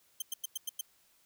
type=tone bursts; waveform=10% pulse; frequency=3136 Hz; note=G7; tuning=in tune; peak=-25 dBFS; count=6; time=0.2-0.811 s; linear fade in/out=5 ms; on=21 ms; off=97 ms; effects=white hiss -68 dBFS RMS until 1.25 s